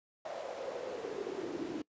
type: noise with high-pass filter sweep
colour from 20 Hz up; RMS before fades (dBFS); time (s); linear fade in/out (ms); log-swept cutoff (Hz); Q
brown; -40; 0.25-1.82; 5; 640 to 300; 6
effects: noise-tail reverb RT60 0.1 s tail -23 dB re dry + resampled to 16000 Hz